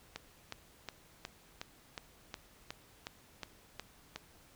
click train, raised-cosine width 0.2 ms, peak -23 dBFS, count 12, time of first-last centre 0.16-4.16 s, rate 2.75 Hz, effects pink hiss -62 dBFS RMS until 4.55 s

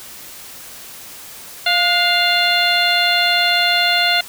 harmonic tone with a mistuned harmonic, 698.5 Hz, F5, in tune, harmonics 1 / 2 / 3 / 4 / 5 / 6, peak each -20 / -20 / -20 / -20 / -20 / -20 dBFS, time 1.66-4.21 s, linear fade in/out 5 ms, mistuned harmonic 2, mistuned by +54 cents, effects white hiss -36 dBFS RMS until 4.28 s

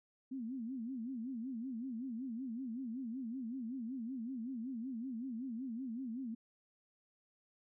sine tone with vibrato, 244.5 Hz, B3, 17 cents flat, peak -39 dBFS, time 0.31-6.35 s, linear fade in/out 10 ms, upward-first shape sine, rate 5.3 Hz, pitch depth 180 cents each way, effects none

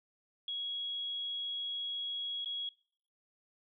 sine tone with dropouts, 3322 Hz, G#7, in tune, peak -35 dBFS, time 0.48-2.69 s, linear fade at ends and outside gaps 2 ms, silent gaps 2.446-2.458 s, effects noise-tail reverb RT60 0.6 s tail -23 dB re dry

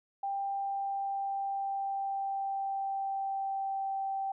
sine tone with pitch glide, 791 to 779.2 Hz, G5 to G5, +15 to -11 cents, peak -31 dBFS, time 0.23-4.32 s, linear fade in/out 5 ms, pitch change -26 cents, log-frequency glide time 0.48-3.97 s, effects none

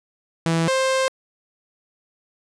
sawtooth tone pair in turn, 164.81 / 526.7 Hz, E3 / C5, 0 / +11 cents, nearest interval octave + minor sixth, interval 2011 cents, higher second, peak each -14 dBFS, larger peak neither, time 0.46-0.68 / 0.68-1.08 s, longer second, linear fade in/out 0 ms, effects resampled to 22050 Hz

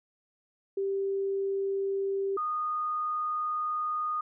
sine tone pair in turn, 392 / 1231.6 Hz, G4 / D#6, 0 / -18 cents, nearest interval octave + minor sixth, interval 1982 cents, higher second, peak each -27 / -28 dBFS, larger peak first, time 0.77-2.37 / 2.37-4.21 s, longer second, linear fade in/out 5 ms, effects none

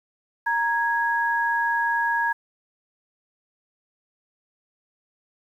sine tone pair together, 932.3 / 1657.1 Hz, A#5 / G#6, 0 / -4 cents, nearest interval minor seventh, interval 996 cents, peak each -23 dBFS, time 0.46-2.33 s, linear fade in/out 10 ms, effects 9-bit

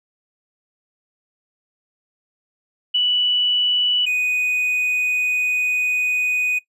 sine / triangle tone pair in turn, 2959 / 2488 Hz, F#7 / D#7, -1 / -1 cents, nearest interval minor third, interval 300 cents, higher first, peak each -15 / -16 dBFS, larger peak first, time 2.94-4.06 / 4.06-6.59 s, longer second, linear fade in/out 10 ms, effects noise-tail reverb RT60 0.1 s tail -17 dB re dry + resampled to 32000 Hz

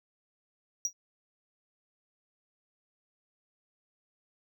triangle tone with exponential decay, 5760 Hz, F#8, 47 cents flat, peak -22 dBFS, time 0.85-0.93 s, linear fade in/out 1 ms, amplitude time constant 16 ms, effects none

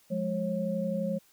sine tone cluster, 177.4 / 209 / 543 Hz, F3 / G#3 / C#5, +27 / +11 / -36 cents, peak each -33 / -32 / -32 dBFS, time 0.1-1.19 s, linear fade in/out 20 ms, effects white hiss -63 dBFS RMS until 1.32 s

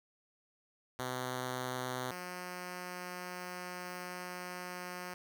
5% pulse tone pair in turn, 127.2 / 179.89 Hz, C3 / F#3, -48 / -48 cents, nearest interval tritone, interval 600 cents, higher second, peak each -25 / -30 dBFS, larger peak first, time 0.99-2.11 / 2.11-5.14 s, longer second, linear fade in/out 2 ms, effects none

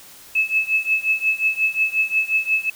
sine tone with tremolo, 2600 Hz, E7, 24 cents flat, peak -13 dBFS, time 0.35-2.7 s, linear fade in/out 5 ms, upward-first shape triangle, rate 5.6 Hz, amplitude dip 95%, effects white hiss -44 dBFS RMS until 2.75 s

